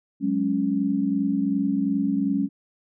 sine chord, F# suspended second, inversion none, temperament equal, 185 / 207.7 / 277.2 Hz, F#3 / G#3 / C#4, 0 / 0 / 0 cents, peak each -28 / -25 / -23 dBFS, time 0.2-2.49 s, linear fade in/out 50 ms, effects none

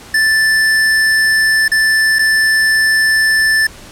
square tone with dropouts, 1760 Hz, A6, in tune, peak -10 dBFS, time 0.14-3.67 s, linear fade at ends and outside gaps 5 ms, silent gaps 1.681-1.716 / 2.187-2.191 s, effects pink hiss -36 dBFS RMS until 3.91 s + low-pass 11000 Hz 12 dB/octave

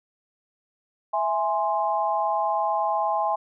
sine chord, E augmented, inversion none, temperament equal, 659.3 / 830.6 / 1046.5 Hz, E5 / G#5 / B#5, 0 / 0 / 0 cents, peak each -27 / -24 / -27 dBFS, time 1.13-3.36 s, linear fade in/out 10 ms, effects none

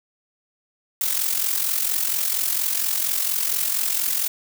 blue noise with amplitude modulation, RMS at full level -20 dBFS, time 1.01-4.28 s, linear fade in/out 2 ms, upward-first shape sine, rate 44.3 Hz, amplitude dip 65%, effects none

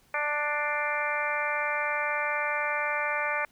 harmonic tone with a mistuned harmonic, 295.1 Hz, D4, 8 cents sharp, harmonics 2 / 3 / 4 / 5 / 6 / 7 / 8, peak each -34 / -34 / -34 / -34 / -34 / -34 / -34 dBFS, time 0.14-3.45 s, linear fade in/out 2 ms, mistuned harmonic 7, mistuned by +26 cents, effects pink hiss -63 dBFS RMS until 3.51 s

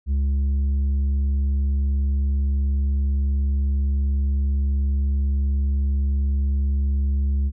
sine tone with tanh clipping, 69.3 Hz, C#2, in tune, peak -19 dBFS, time 0.06-7.52 s, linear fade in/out 50 ms, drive 5 dB, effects none

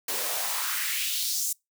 white noise with high-pass filter sweep, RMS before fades -29 dBFS, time 0.08-1.53 s, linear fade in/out 5 ms, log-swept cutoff 340 to 7500 Hz, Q 2.2, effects noise-tail reverb RT60 0.2 s tail -26 dB re dry

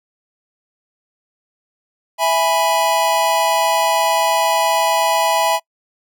square chord, E major, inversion none, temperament equal, 659.3 / 830.6 / 987.8 Hz, E5 / G#5 / B5, 0 / 0 / 0 cents, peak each -19 dBFS, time 2.18-5.6 s, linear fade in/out 50 ms, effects noise-tail reverb RT60 0.1 s tail -26 dB re dry

